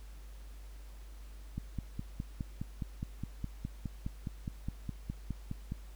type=click train; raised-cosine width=5 ms; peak=-24 dBFS; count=21; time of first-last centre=1.58-5.721 s; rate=4.83 Hz; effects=added 50 Hz sine -46 dBFS peak until 5.95 s + pink hiss -61 dBFS RMS until 5.95 s